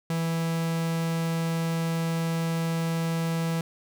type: tone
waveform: 45% pulse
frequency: 164.81 Hz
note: E3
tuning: in tune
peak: -25 dBFS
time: 0.1-3.61 s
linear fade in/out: 2 ms
effects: none